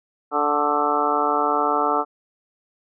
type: harmonic tone with a mistuned harmonic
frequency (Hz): 146.83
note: D3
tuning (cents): 0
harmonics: 2 / 3 / 4 / 5 / 6 / 7 / 8 / 9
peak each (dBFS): -29 / -26 / -29 / -25 / -25 / -29 / -25 / -24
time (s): 0.31-2.05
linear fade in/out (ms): 50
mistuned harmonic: 7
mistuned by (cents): +69
effects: none